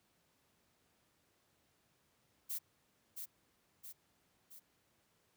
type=noise with echo; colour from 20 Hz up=violet; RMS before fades=-40 dBFS; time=2.49-2.59 s; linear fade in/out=20 ms; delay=670 ms; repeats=3; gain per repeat=-5 dB; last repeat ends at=4.6 s; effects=pink hiss -75 dBFS RMS until 5.36 s + high-pass 80 Hz 12 dB/octave